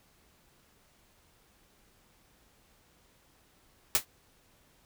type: noise with exponential decay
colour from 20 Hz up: white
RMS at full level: -20 dBFS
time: 3.95-4.05 s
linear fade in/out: 0 ms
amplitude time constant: 20 ms
effects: pink hiss -65 dBFS RMS until 4.85 s